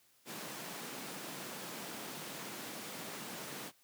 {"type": "high-pass noise", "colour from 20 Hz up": "pink", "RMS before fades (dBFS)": -45, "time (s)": [0.25, 3.72], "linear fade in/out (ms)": 50, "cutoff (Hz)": 160, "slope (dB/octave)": 24, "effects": ["white hiss -69 dBFS RMS until 3.83 s", "high-pass 80 Hz 12 dB/octave"]}